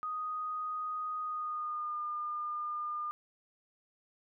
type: tone with pitch glide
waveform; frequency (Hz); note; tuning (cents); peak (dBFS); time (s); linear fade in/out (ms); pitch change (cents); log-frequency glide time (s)
sine; 1244.5 to 1208.4; D#6 to D6; 0 to +49; -34; 0.03-3.11; 0; -51; 1.21-2.01
effects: none